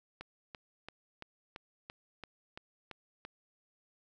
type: click train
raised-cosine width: 0.3 ms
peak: -28 dBFS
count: 10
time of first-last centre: 0.21-3.251 s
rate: 2.96 Hz
effects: none